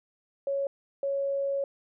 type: tone bursts at uneven times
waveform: sine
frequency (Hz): 554.4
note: C#5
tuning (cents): 0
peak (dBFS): -26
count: 2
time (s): 0.47-0.67 / 1.03-1.64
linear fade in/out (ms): 2
effects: none